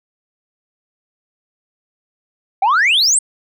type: exponential sweep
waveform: sine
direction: up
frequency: 737 to 8870 Hz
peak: -8 dBFS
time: 2.62-3.19 s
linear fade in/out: 5 ms
effects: tanh soft clip ceiling -9 dBFS